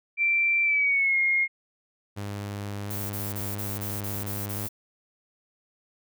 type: tone with pitch glide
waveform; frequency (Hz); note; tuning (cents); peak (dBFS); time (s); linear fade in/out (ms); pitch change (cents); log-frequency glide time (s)
sine; 2349 to 2142; D7 to C7; 0 to +40; -20; 0.17-1.48; 50; -160; 0.63-1.18
type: tone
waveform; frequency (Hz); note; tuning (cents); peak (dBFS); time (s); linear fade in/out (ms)
sawtooth; 101.5; G#2; -39; -28; 2.16-4.68; 20
type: noise bursts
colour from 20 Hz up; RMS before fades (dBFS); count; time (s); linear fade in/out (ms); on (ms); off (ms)
violet; -35; 8; 2.9-4.689; 10; 200; 27
effects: none